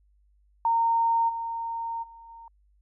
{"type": "tone with level steps", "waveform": "sine", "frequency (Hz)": 920, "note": "A#5", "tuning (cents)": -23, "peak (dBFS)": [-20, -29, -45, -43], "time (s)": [0.65, 2.48], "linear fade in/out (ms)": 2, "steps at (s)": [1.28, 2.02, 2.28], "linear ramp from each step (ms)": 20, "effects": ["added 50 Hz sine -60 dBFS peak until 2.81 s"]}